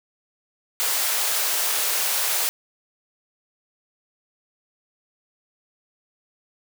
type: high-pass noise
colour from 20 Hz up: white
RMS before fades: -23 dBFS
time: 0.8-2.49 s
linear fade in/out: 0 ms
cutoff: 450 Hz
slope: 24 dB/octave
effects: none